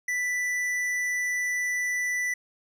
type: tone with tanh clipping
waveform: triangle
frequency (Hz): 1979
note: B6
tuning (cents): +3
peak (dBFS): -27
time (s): 0.08-2.34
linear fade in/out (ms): 5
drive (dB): 15
effects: none